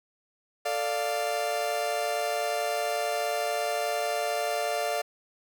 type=chord; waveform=40% pulse; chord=D minor; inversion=second; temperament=equal with one note detuned; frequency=444.1 / 587.3 / 698.5 Hz; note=A4 / D5 / F5; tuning=+16 / 0 / 0 cents; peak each=-34 / -30 / -29 dBFS; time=0.65-5.02 s; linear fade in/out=10 ms; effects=none